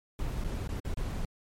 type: noise with dropouts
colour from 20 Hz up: brown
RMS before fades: -33 dBFS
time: 0.19-1.25 s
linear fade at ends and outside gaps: 2 ms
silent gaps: 0.44-0.445 / 0.676-0.69 / 0.799-0.849 / 0.941-0.971 s
effects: MP3 64 kbps